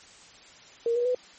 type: tone with pitch steps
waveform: sine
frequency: 466.2 / 482.6 / 499.7 Hz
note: A#4 / B4 / B4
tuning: 0 / -40 / +20 cents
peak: -22 dBFS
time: 0.86-1.148 s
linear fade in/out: 2 ms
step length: 96 ms
effects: white hiss -51 dBFS RMS until 1.38 s + MP3 32 kbps